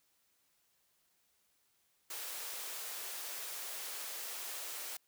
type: high-pass noise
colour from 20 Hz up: white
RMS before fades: -43 dBFS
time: 2.1-4.97 s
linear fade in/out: 5 ms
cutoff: 380 Hz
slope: 24 dB/octave
effects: white hiss -75 dBFS RMS until 5.07 s